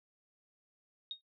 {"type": "tone with exponential decay", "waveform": "sine", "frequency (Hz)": 3729, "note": "A#7", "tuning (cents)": 0, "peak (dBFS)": -34, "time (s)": [1.11, 1.21], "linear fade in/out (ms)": 1, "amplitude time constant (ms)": 21, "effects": ["noise-tail reverb RT60 0.1 s tail -25 dB re dry"]}